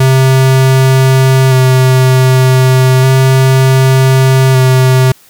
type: tone with vibrato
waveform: square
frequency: 130.81 Hz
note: C3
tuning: in tune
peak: -5 dBFS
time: 0-5.12 s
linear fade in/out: 5 ms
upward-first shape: square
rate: 0.33 Hz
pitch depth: 15 cents each way
effects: white hiss -43 dBFS RMS until 5.29 s